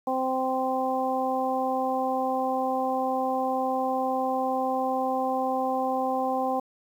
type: harmonic tone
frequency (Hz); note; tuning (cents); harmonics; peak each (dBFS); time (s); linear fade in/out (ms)
260.3; C4; -9; 1 / 2 / 3 / 4; -31 / -29 / -27 / -33; 0.07-6.6; 5
effects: 9-bit